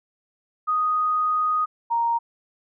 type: tone pair in turn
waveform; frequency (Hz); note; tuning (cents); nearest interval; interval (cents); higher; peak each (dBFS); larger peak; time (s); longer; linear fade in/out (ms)
sine; 1244.5 / 932.3; D#6 / A#5; 0 / 0; perfect fourth; 500; first; -19; neither; 0.67-1.66 / 1.9-2.19; first; 20
effects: none